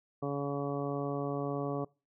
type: harmonic tone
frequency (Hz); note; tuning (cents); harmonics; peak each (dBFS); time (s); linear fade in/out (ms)
141.6; C#3; +37; 1 / 2 / 3 / 4 / 5 / 6 / 7 / 8; -37 / -37 / -37 / -40 / -42 / -51 / -51 / -43; 0.22-1.85; 10
effects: noise-tail reverb RT60 0.3 s tail -23 dB re dry